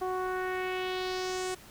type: tone with low-pass filter sweep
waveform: sawtooth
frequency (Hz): 370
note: F#4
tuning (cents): 0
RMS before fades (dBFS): -33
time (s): 0.01-1.55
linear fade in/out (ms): 10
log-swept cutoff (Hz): 910 to 8800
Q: 2.2
effects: pink hiss -52 dBFS RMS until 1.7 s